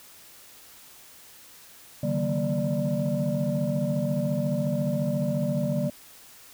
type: tone cluster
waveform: sine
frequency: 141 / 155.4 / 189.5 / 235 / 590 Hz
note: C#3 / D#3 / F#3 / A#3 / D5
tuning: +30 / -2 / +42 / +14 / +8 cents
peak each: -29 dBFS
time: 2.03-5.9 s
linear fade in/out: 5 ms
effects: tanh soft clip ceiling -17 dBFS + white hiss -50 dBFS RMS until 6.53 s